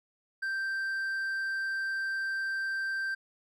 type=tone with hard clipping; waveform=sine; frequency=1568 Hz; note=G6; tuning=in tune; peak=-31 dBFS; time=0.42-3.15 s; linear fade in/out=10 ms; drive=3 dB; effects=none